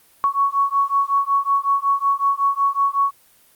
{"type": "beating tone pair", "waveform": "sine", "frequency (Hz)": [1111, 1116.4], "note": ["C#6", "C#6"], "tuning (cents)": [4, 12], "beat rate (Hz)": 5.4, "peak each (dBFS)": -19, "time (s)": [0.24, 3.11], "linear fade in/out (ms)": 0, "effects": ["white hiss -54 dBFS RMS until 3.55 s", "Opus 32 kbps"]}